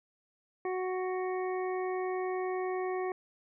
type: harmonic tone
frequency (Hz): 370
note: F#4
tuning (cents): 0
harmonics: 1 / 2 / 3 / 5 / 6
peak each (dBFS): -32 / -38 / -42 / -46 / -48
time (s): 0.65-3.12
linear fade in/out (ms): 2
effects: none